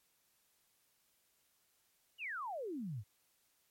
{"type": "exponential sweep", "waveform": "sine", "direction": "down", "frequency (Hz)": [3010, 92.5], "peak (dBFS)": -39, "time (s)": [2.18, 3.04], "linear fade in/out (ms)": 50, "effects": ["white hiss -75 dBFS RMS until 3.7 s", "MP3 64 kbps"]}